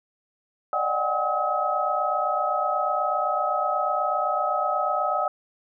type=tone cluster; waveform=sine; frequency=582 / 610 / 739 / 798 / 1278 Hz; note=D5 / D#5 / F#5 / G5 / D#6; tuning=-16 / -34 / -2 / +31 / +46 cents; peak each=-32 / -30 / -27 / -31 / -25 dBFS; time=0.73-5.28 s; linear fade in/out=2 ms; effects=none